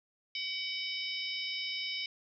harmonic tone with a mistuned harmonic, 756 Hz, F#5, 37 cents sharp, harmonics 3 / 4 / 5 / 6 / 7, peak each -39 / -39 / -42 / -44 / -42 dBFS, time 0.35-2.06 s, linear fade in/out 2 ms, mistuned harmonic 6, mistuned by +99 cents, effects none

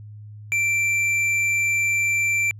triangle tone with hard clipping, 2349 Hz, D7, in tune, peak -20 dBFS, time 0.52-2.51 s, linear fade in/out 0 ms, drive 10 dB, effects added 105 Hz sine -37 dBFS peak until 2.59 s

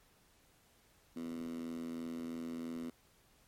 10% pulse tone with high-pass filter, 83 Hz, E2, 12 cents sharp, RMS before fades -42 dBFS, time 1.16-2.9 s, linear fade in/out 5 ms, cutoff 250 Hz, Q 5.5, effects pink hiss -68 dBFS RMS until 3.47 s + MP3 64 kbps

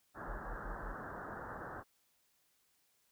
white low-pass noise, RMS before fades -46 dBFS, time 0.14-1.84 s, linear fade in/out 50 ms, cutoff 1700 Hz, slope 96 dB/octave
triangle tone bursts, 40.8 Hz, E1, 17 cents flat, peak -39 dBFS, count 4, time 0.27-0.942 s, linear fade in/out 20 ms, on 120 ms, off 64 ms
effects white hiss -75 dBFS RMS until 3.11 s

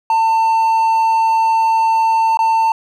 triangle tone with dropouts, 897 Hz, A5, 33 cents sharp, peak -9 dBFS, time 0.1-2.72 s, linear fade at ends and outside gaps 2 ms, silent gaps 2.372-2.39 s, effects none

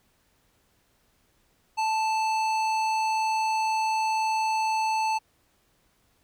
sine tone with hard clipping, 879 Hz, A5, 2 cents flat, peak -25 dBFS, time 1.77-5.19 s, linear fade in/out 20 ms, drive 14 dB, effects pink hiss -67 dBFS RMS until 6.23 s

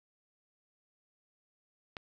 click, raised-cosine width 0.3 ms, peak -24 dBFS, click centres 1.968 s, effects none

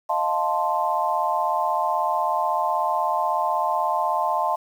sine chord, F dominant seventh, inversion third, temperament equal, 622.3 / 698.5 / 880 / 1046.5 Hz, Eb5 / F5 / A5 / C6, 0 / 0 / 0 / 0 cents, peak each -28 / -26 / -24 / -25 dBFS, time 0.09-4.56 s, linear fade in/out 10 ms, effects 8-bit

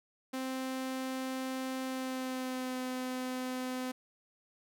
sawtooth tone with pitch glide, 261.1 to 255.1 Hz, C4 to C4, -3 to -44 cents, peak -31 dBFS, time 0.33-3.92 s, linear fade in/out 10 ms, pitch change -41 cents, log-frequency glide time 1.85-2.78 s, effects none

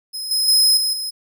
sawtooth tone with level steps, 5110 Hz, D#8, 45 cents sharp, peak -23 / -14 / -9 / -15 / -21 dBFS, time 0.13-1.11 s, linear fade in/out 20 ms, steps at 0.31 / 0.48 / 0.77 / 0.93 s, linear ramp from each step 2 ms, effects none

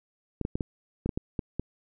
clicks, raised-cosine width 3 ms, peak -16 dBFS, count 9, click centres 0.413 / 0.451 / 0.555 / 0.608 / 1.06 / 1.092 / 1.175 / 1.392 / 1.596 s, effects none

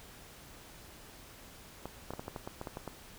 clicks, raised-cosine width 1 ms, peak -25 dBFS, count 11, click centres 1.856 / 2.106 / 2.136 / 2.195 / 2.281 / 2.362 / 2.475 / 2.614 / 2.672 / 2.771 / 2.877 s, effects pink hiss -53 dBFS RMS until 3.18 s

